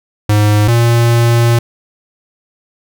square tone pair in turn, 104.8 / 117.63 Hz, G#2 / A#2, +16 / +16 cents, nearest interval major second, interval 200 cents, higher second, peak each -8 dBFS, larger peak neither, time 0.29-0.68 / 0.68-1.59 s, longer second, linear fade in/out 5 ms, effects none

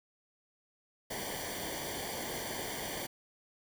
pink noise with comb filter, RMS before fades -39 dBFS, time 1.1-3.07 s, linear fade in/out 10 ms, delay 0.76 ms, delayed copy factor -0.8, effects none

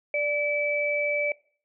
sine tone pair together, 587.3 / 2306 Hz, D5 / D7, 0 / -32 cents, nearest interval 2 octaves, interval 2368 cents, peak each -26 dBFS, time 0.14-1.32 s, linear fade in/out 2 ms, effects noise-tail reverb RT60 0.5 s tail -23 dB re dry

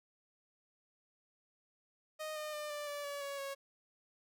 sawtooth tone with pitch steps, 620 / 609.7 / 599.6 / 589.6 / 579.8 / 570.2 / 560.7 / 551.4 Hz, D#5 / D#5 / D5 / D5 / D5 / C#5 / C#5 / C#5, -6 / -35 / +36 / +7 / -22 / +49 / +20 / -9 cents, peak -36 dBFS, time 2.19-3.55 s, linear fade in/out 20 ms, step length 170 ms, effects none

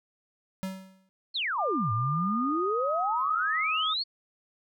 square tone with exponential decay, 189.8 Hz, F#3, 44 cents sharp, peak -29 dBFS, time 0.63-1.09 s, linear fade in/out 0 ms, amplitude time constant 99 ms
sine exponential two-way sweep, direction down then up, 4500 to 103.83 to 4500 Hz, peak -27 dBFS, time 1.34-4.04 s, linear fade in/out 20 ms, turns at 1.92 s
sine tone with pitch glide, 1200 to 1267 Hz, D6 to D#6, +37 to +31 cents, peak -28 dBFS, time 1.58-3.94 s, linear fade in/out 10 ms, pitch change +94 cents, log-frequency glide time 2.12-2.93 s
effects none

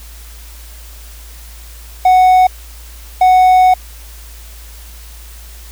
triangle tone bursts at uneven times, 740 Hz, F#5, in tune, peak -3 dBFS, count 2, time 2.05-2.47 / 3.21-3.74 s, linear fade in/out 5 ms, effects added 56 Hz sine -32 dBFS peak until 5.71 s + white hiss -39 dBFS RMS until 5.71 s

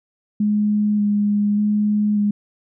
sine tone with vibrato, 207.7 Hz, G#3, in tune, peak -15 dBFS, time 0.4-2.31 s, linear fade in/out 5 ms, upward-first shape square, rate 0.85 Hz, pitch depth 13 cents each way, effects none

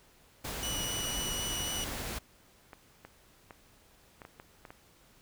pink noise, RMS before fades -38 dBFS, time 0.44-2.19 s, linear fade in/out 10 ms
20% pulse tone with vibrato, 2943 Hz, F#7, 10 cents flat, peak -29 dBFS, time 0.63-1.84 s, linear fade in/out 0 ms, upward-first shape triangle, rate 3.9 Hz, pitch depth 11 cents each way
clicks, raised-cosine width 0.5 ms, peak -31 dBFS, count 8, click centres 2.732 / 3.05 / 3.508 / 4.218 / 4.251 / 4.399 / 4.652 / 4.705 s
effects pink hiss -62 dBFS RMS until 5.21 s

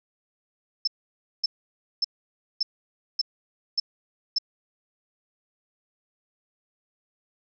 sine tone bursts, 5274 Hz, E8, in tune, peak -20 dBFS, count 7, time 0.85-4.385 s, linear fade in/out 5 ms, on 25 ms, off 560 ms, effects none

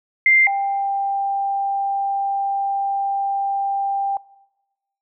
sine tone pair in turn, 2093 / 791.7 Hz, C7 / G5, 0 / +17 cents, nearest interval octave + perfect fourth, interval 1683 cents, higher first, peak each -10 / -18 dBFS, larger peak first, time 0.26-0.47 / 0.47-4.17 s, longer second, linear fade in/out 2 ms, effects noise-tail reverb RT60 1.0 s tail -22 dB re dry

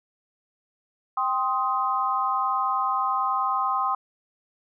sine chord, C minor, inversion second, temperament just, 784.9 / 1046.5 / 1255.8 Hz, G5 / C6 / Eb6, +2 / 0 / +16 cents, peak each -28 / -25 / -26 dBFS, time 1.17-3.95 s, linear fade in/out 5 ms, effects none

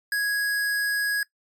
square tone, 1661.2 Hz, G#6, in tune, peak -23 dBFS, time 0.12-1.23 s, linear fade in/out 2 ms, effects noise-tail reverb RT60 0.1 s tail -21 dB re dry + MP3 96 kbps

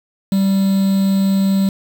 triangle tone with quantisation, 194.6 Hz, G3, 12 cents flat, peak -10 dBFS, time 0.32-1.69 s, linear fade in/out 2 ms, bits 5, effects none

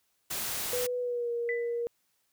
white noise, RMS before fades -34 dBFS, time 0.3-0.87 s, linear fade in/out 10 ms
sine tone with pitch glide, 493.9 to 472.1 Hz, B4 to A#4, 0 to +22 cents, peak -29 dBFS, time 0.73-1.87 s, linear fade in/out 0 ms, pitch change -78 cents, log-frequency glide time 1-1.31 s
sine tone with exponential decay, 1995 Hz, B6, 17 cents sharp, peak -29 dBFS, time 1.49-1.82 s, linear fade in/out 1 ms, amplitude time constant 71 ms
effects white hiss -74 dBFS RMS until 2.32 s

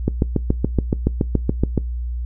click train, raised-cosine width 3 ms, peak -3 dBFS, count 13, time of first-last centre 0.08-1.777 s, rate 7.07 Hz, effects noise-tail reverb RT60 0.2 s tail -23 dB re dry + added 60 Hz sine -22 dBFS peak until 2.25 s

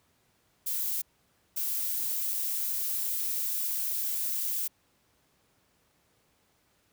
violet noise bursts at uneven times, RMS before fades -31 dBFS, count 2, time 0.66-1.02 / 1.56-4.68 s, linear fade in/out 10 ms, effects pink hiss -69 dBFS RMS until 6.92 s + high-pass 60 Hz 12 dB/octave

